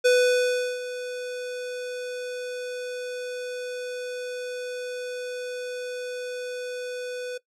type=tone with ADSR envelope; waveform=square; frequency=497.1 Hz; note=B4; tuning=11 cents sharp; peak=-16 dBFS; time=0.04-7.38 s; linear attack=17 ms; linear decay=730 ms; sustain=-15 dB; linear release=9 ms; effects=noise-tail reverb RT60 0.1 s tail -19 dB re dry + low-pass 9000 Hz 12 dB/octave